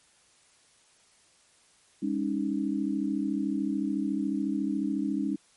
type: chord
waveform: sine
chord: Ab suspended fourth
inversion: none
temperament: equal with one note detuned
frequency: 202.9 / 277.2 / 311.1 Hz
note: Ab3 / Db4 / Eb4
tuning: -40 / 0 / 0 cents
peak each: -31 / -30 / -31 dBFS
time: 2.02-5.36 s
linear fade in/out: 10 ms
effects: white hiss -62 dBFS RMS until 5.56 s + MP3 48 kbps